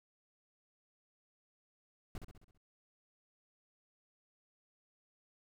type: noise with echo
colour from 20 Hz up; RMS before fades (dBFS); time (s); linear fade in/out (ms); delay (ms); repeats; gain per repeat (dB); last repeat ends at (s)
brown; -41; 2.15-2.18; 2; 66; 6; -5; 2.576
effects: none